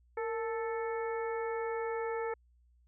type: harmonic tone with a mistuned harmonic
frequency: 440 Hz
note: A4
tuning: in tune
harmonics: 1 / 2 / 3 / 4 / 5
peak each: -34 / -40 / -44 / -46 / -48 dBFS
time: 0.17-2.34 s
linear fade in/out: 5 ms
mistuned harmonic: 1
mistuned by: +75 cents
effects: added 60 Hz sine -63 dBFS peak until 2.87 s